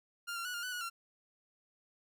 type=tone with pitch steps; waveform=sawtooth; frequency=1401 / 1375 / 1470 / 1408 / 1494 / 1457 / 1369 Hz; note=F6 / F6 / F#6 / F6 / F#6 / F#6 / F6; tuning=+5 / -27 / -12 / +14 / +16 / -27 / -35 cents; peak=-34 dBFS; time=0.27-0.9 s; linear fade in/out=20 ms; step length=90 ms; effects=none